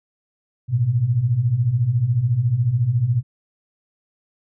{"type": "beating tone pair", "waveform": "sine", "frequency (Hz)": [110, 124], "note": ["A2", "B2"], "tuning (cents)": [0, 7], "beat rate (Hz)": 14, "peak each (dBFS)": [-22, -17], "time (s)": [0.68, 3.23], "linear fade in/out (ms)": 50, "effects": []}